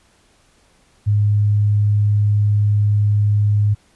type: tone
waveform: sine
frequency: 103.83 Hz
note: G#2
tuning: in tune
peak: -12 dBFS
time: 1.06-3.75 s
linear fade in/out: 20 ms
effects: pink hiss -56 dBFS RMS until 3.95 s + resampled to 24000 Hz